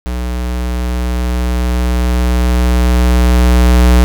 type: tone with level ramp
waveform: square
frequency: 61.2 Hz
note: B1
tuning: 15 cents flat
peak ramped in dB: -17 to -5 dBFS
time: 0.06-4.04 s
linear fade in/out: 0 ms
effects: none